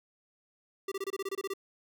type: tone bursts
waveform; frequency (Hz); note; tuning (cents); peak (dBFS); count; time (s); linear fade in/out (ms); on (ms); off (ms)
square; 390.8; G4; -5; -33; 11; 0.88-1.537; 5; 37; 25
effects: none